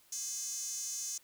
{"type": "tone with high-pass filter", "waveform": "square", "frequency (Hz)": 233.1, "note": "A#3", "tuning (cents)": 0, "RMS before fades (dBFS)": -39, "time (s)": [0.12, 1.18], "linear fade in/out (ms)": 5, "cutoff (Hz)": 6400, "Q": 6.6, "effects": ["white hiss -65 dBFS RMS until 1.23 s"]}